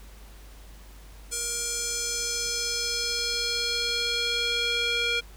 square tone with band-pass filter sweep, 472.2 Hz, A#4, 22 cents sharp, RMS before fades -28 dBFS, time 1.31-5.21 s, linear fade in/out 20 ms, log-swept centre 7900 to 2900 Hz, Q 2.3, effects added 50 Hz sine -45 dBFS peak until 5.36 s + pink hiss -53 dBFS RMS until 5.36 s

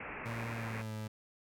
white low-pass noise, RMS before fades -44 dBFS, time 0-0.82 s, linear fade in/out 5 ms, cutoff 2600 Hz, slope 96 dB/octave
30% pulse tone with pitch glide, 115.4 to 108.3 Hz, A#2 to A2, -17 to -27 cents, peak -36 dBFS, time 0.25-1.08 s, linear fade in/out 10 ms, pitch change -110 cents, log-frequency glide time 0.52-0.94 s
effects none

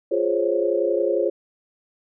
sine chord, Db major seventh, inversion first, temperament equal, 349.2 / 415.3 / 523.3 / 554.4 Hz, F4 / Ab4 / C5 / Db5, 0 / 0 / 0 / 0 cents, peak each -24 dBFS, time 0.11-1.3 s, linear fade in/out 10 ms, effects none

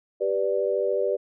sine chord, G major, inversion none, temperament equal, 392 / 493.9 / 587.3 Hz, G4 / B4 / D5, 0 / 0 / 0 cents, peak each -26 dBFS, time 0.2-1.17 s, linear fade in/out 20 ms, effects none

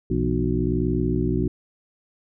harmonic tone with a mistuned harmonic, 61.2 Hz, B1, 15 cents flat, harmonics 1 / 2 / 3 / 4 / 5 / 6, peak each -27 / -27 / -27 / -27 / -27 / -27 dBFS, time 0.1-1.48 s, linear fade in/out 5 ms, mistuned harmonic 3, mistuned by -140 cents, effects none

